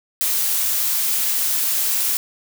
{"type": "noise", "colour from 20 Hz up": "blue", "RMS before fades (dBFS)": -20, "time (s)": [0.21, 2.17], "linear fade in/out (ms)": 0, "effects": []}